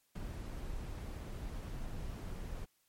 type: noise with ADSR envelope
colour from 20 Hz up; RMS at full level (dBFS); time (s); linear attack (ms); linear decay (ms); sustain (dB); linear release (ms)
brown; -39; 0.15-2.66; 10; 6; -3; 21
effects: white hiss -75 dBFS RMS until 2.88 s + MP3 64 kbps